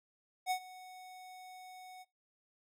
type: tone with ADSR envelope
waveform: square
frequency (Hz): 740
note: F#5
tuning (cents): 0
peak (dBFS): -30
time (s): 0.46-2.05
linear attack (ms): 49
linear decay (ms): 81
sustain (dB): -20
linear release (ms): 34
effects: noise-tail reverb RT60 0.3 s tail -26 dB re dry + AAC 48 kbps